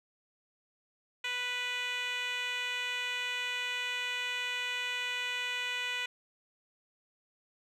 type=tone with band-pass filter; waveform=10% pulse; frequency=493.9 Hz; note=B4; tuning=in tune; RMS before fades=-35 dBFS; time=1.24-6.06 s; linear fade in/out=5 ms; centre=2700 Hz; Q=1.7; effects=none